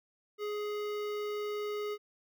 square tone with notch filter, 417.6 Hz, G#4, 10 cents sharp, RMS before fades -36 dBFS, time 0.38-1.98 s, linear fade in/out 50 ms, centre 8700 Hz, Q 0.56, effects none

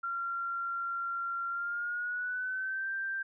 sine tone with pitch glide, 1377 to 1572.6 Hz, F6 to G6, -25 to +5 cents, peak -32 dBFS, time 0.03-3.23 s, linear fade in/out 10 ms, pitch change +230 cents, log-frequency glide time 1.5-2.9 s, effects none

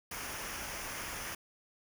pink noise with comb filter, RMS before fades -41 dBFS, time 0.11-1.35 s, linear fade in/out 5 ms, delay 0.25 ms, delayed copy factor -0.6, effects none

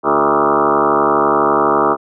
sine tone with frequency modulation, 802 Hz, G5, 39 cents sharp, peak -10 dBFS, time 0.03-1.97 s, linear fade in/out 50 ms, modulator 72 Hz, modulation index 7.1, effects none

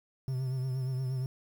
triangle tone with vibrato, 130 Hz, C3, 11 cents flat, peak -28 dBFS, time 0.28-1.26 s, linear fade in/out 0 ms, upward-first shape triangle, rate 8.5 Hz, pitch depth 53 cents each way, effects 9-bit

